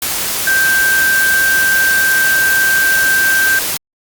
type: tone in noise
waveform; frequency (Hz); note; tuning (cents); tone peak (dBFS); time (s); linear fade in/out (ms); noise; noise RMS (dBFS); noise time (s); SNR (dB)
sine; 1568; G6; 0; -10; 0.47-3.59; 2; white; -18; 0.02-3.77; +5
effects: Opus 48 kbps